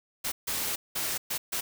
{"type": "noise bursts at uneven times", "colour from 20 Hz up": "white", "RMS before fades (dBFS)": -31, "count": 5, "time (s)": [[0.24, 0.32], [0.47, 0.76], [0.95, 1.18], [1.3, 1.38], [1.52, 1.61]], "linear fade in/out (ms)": 10, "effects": []}